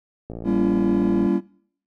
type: click train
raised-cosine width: 2 ms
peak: -20 dBFS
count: 56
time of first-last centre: 0.3-1.263 s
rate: 57.1 Hz
type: chord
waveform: triangle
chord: G diminished seventh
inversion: none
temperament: just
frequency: 196 / 235.2 / 282.2 / 338.7 Hz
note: G3 / Bb3 / Db4 / Fb4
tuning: 0 / +16 / +31 / +47 cents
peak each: -20 / -23 / -22 / -20 dBFS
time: 0.44-1.41 s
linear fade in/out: 50 ms
effects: noise-tail reverb RT60 0.6 s tail -22 dB re dry